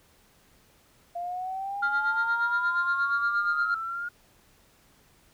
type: exponential sweep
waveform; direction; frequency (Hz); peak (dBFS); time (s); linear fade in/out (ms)
sine; up; 690 to 1430; -30; 1.15-4.09; 10
type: tone with tremolo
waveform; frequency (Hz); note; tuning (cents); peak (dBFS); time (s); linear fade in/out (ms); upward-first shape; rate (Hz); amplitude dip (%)
sine; 1400; F6; +4; -20; 1.82-3.75; 10; sine; 8.5; 60
effects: tanh soft clip ceiling -19 dBFS + pink hiss -61 dBFS RMS until 5.33 s